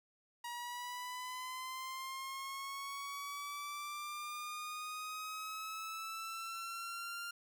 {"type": "linear sweep", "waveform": "sawtooth", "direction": "up", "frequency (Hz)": [952, 1396.9], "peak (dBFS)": -38, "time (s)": [0.44, 7.31], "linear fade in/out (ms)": 5, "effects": []}